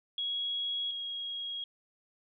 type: tone pair in turn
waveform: sine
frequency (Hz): 3322 / 3290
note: G#7 / G#7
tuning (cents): 0 / -17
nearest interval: unison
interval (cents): 17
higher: first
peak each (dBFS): -31 / -35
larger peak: first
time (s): 0.18-0.91 / 0.91-1.64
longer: neither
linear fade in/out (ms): 2
effects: none